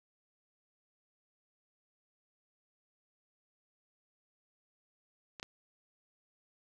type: clicks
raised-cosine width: 0.2 ms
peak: -27 / -22 dBFS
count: 2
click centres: 5.398 / 5.429 s
effects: none